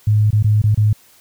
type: tone with dropouts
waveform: sine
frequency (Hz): 106.1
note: G#2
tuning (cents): +38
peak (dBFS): -10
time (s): 0.07-0.93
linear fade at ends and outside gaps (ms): 5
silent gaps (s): 0.306-0.328 / 0.427-0.443 / 0.618-0.638 / 0.747-0.774
effects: white hiss -50 dBFS RMS until 1.2 s